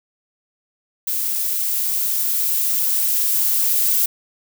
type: noise with level ramp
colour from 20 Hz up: violet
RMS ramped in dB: -22 to -17 dBFS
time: 1.07-4.06 s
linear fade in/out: 5 ms
effects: none